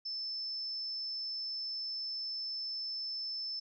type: tone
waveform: sine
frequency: 5274 Hz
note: E8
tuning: in tune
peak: -36 dBFS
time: 0.05-3.6 s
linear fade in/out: 10 ms
effects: none